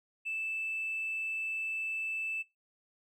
triangle tone with hard clipping, 2637 Hz, E7, in tune, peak -33 dBFS, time 0.25-2.43 s, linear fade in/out 20 ms, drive 2 dB, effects noise-tail reverb RT60 0.2 s tail -19 dB re dry

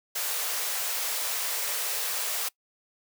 white high-pass noise, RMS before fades -30 dBFS, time 0.15-2.49 s, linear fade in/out 10 ms, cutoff 420 Hz, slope 96 dB/octave, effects noise-tail reverb RT60 0.1 s tail -23 dB re dry

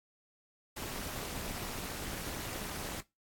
pink noise with amplitude modulation, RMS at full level -37 dBFS, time 0.76-3.01 s, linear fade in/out 10 ms, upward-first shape sine, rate 235 Hz, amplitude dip 80%, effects noise-tail reverb RT60 0.2 s tail -18 dB re dry + AAC 64 kbps

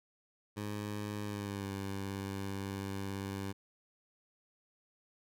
15% pulse tone with pitch glide, 103.83 to 98.12 Hz, G#2 to G2, 0 to +2 cents, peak -31 dBFS, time 0.56-3.53 s, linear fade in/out 20 ms, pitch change -98 cents, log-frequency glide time 1.23-1.72 s, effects none

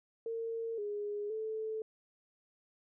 sine tone with pitch steps, 456.1 / 413.2 / 438.1 Hz, A#4 / G#4 / A4, -38 / -9 / -7 cents, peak -35 dBFS, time 0.26-1.82 s, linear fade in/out 2 ms, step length 520 ms, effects none

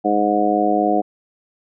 harmonic tone, 103.83 Hz, G#2, in tune, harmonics 2 / 3 / 4 / 5 / 6 / 7, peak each -24 / -20 / -24 / -24 / -24 / -18 dBFS, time 0.04-1.02 s, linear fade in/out 20 ms, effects none

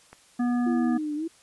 click, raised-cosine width 0.5 ms, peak -29 dBFS, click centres 0.13 s
harmonic tone, 243.2 Hz, B3, 26 cents flat, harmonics 1 / 3 / 5 / 7, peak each -22 / -35 / -40 / -42 dBFS, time 0.39-0.98 s, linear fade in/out 10 ms
sine linear two-way sweep, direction down then up, 342.6 to 293.7 to 336.3 Hz, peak -27 dBFS, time 0.66-1.28 s, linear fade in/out 10 ms, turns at 1.15 s
effects white hiss -57 dBFS RMS until 1.42 s + resampled to 24000 Hz

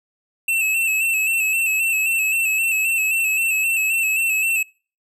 square tone with vibrato, 2637 Hz, E7, in tune, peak -18 dBFS, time 0.48-4.63 s, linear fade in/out 5 ms, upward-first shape square, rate 3.8 Hz, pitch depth 38 cents each way, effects noise-tail reverb RT60 0.4 s tail -26 dB re dry

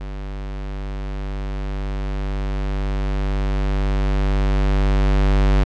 square tone with level ramp, 49 Hz, G1, in tune, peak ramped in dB -28 to -13 dBFS, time 0-5.64 s, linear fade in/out 10 ms, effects low-pass 4000 Hz 12 dB/octave

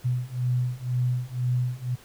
sine beating tone pair, 123.47 / 125.47 Hz, B2 / B2, 0 / +28 cents, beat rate 2 Hz, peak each -27 / -26 dBFS, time 0.04-1.96 s, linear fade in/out 20 ms, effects pink hiss -52 dBFS RMS until 2.04 s

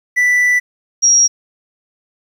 triangle / sine tone pair in turn, 1975.5 / 5656 Hz, B6 / F8, 0 / +21 cents, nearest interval octave + tritone, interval 1821 cents, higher second, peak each -8 / -7 dBFS, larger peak second, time 0.16-0.6 / 1.02-1.28 s, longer first, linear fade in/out 20 ms, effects 8-bit

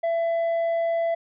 sine tone with tanh clipping, 669 Hz, E5, 25 cents sharp, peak -22 dBFS, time 0.03-1.15 s, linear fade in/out 10 ms, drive 4 dB, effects none

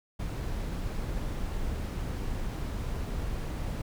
brown noise, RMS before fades -33 dBFS, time 0.19-3.82 s, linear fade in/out 10 ms, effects none

